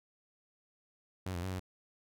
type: tone with pitch steps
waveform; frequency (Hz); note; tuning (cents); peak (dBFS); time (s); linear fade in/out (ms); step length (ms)
sawtooth; 93.1 / 86.7 / 94.1 / 92.3; F#2 / F2 / F#2 / F#2; +11 / -12 / +30 / -4; -32; 1.26-1.596; 5; 84
effects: none